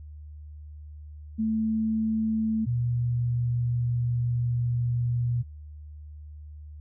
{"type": "tone pair in turn", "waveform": "sine", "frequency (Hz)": [220.3, 120.68], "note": ["A3", "B2"], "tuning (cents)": [2, -40], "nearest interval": "minor seventh", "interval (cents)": 1042, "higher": "first", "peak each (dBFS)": -23, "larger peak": "neither", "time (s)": [[1.38, 2.66], [2.66, 5.43]], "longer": "second", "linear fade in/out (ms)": 20, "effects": ["added 75 Hz sine -40 dBFS peak until 6.8 s"]}